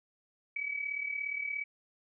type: tone with amplitude modulation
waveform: sine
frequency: 2281 Hz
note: C#7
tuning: 49 cents sharp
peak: -30 dBFS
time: 0.56-1.64 s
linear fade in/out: 5 ms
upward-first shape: sine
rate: 37.1 Hz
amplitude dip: 70%
effects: none